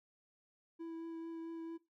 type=tone with vibrato; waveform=triangle; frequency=329.6 Hz; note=E4; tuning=in tune; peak=-40 dBFS; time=0.79-1.78 s; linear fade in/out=20 ms; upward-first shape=triangle; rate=4.5 Hz; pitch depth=13 cents each way; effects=noise-tail reverb RT60 0.2 s tail -17 dB re dry